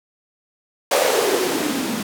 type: noise with band-pass filter sweep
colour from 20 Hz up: blue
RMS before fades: -20 dBFS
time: 0.91-2.03 s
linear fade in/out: 5 ms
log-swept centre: 590 to 200 Hz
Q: 4.8
effects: none